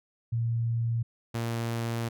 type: tone pair in turn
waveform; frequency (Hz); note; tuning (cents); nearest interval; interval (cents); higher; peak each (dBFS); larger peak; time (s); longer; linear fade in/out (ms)
sine / sawtooth; 116 / 116; A#2 / A#2; -8 / -8; unison; 0; neither; -25; neither; 0.32-1.03 / 1.34-2.09; second; 10
effects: none